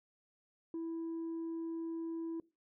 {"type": "tone", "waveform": "sine", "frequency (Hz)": 329.6, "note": "E4", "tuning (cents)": 0, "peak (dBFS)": -35, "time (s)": [0.74, 2.4], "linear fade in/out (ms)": 2, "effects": ["noise-tail reverb RT60 0.3 s tail -23 dB re dry", "tanh soft clip ceiling -36 dBFS"]}